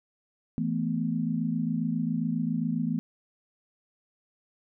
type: chord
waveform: sine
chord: E suspended fourth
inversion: none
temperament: just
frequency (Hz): 164.81 / 219.8 / 247.2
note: E3 / A3 / B3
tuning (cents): 0 / -2 / +2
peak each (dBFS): -30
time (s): 0.58-2.99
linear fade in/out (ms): 0
effects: none